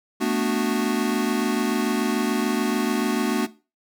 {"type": "chord", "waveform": "square", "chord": "B minor seventh", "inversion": "third", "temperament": "equal", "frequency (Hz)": [220, 246.9, 293.7, 370], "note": ["A3", "B3", "D4", "F#4"], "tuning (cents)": [0, 0, 0, 0], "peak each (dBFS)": -27, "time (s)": [0.2, 3.47], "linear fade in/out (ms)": 20, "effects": ["noise-tail reverb RT60 0.3 s tail -17 dB re dry"]}